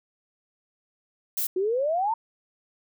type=noise; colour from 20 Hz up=violet; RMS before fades=-27 dBFS; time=1.37-1.47 s; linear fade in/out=5 ms
type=exponential sweep; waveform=sine; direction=up; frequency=358 to 932.3 Hz; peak=-22 dBFS; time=1.56-2.14 s; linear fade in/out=5 ms
effects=none